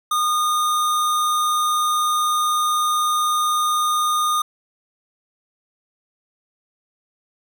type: tone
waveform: square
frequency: 1224 Hz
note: D#6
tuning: 29 cents flat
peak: -18 dBFS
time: 0.11-4.42 s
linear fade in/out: 5 ms
effects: none